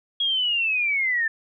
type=linear sweep; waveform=sine; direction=down; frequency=3314 to 1760 Hz; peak=-20 dBFS; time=0.2-1.28 s; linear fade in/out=5 ms; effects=none